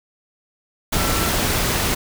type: tone in noise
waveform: sine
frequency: 1345 Hz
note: E6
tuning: 34 cents sharp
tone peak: -29 dBFS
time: 0.95-1.29 s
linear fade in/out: 10 ms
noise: pink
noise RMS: -20 dBFS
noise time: 0.92-1.95 s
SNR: -12 dB
effects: none